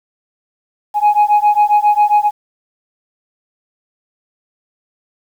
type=beating tone pair; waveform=sine; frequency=830.6 / 838 Hz; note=G#5 / G#5; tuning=0 / +15 cents; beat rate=7.4 Hz; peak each=-10 dBFS; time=0.94-2.31 s; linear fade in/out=50 ms; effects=tanh soft clip ceiling -5 dBFS + 7-bit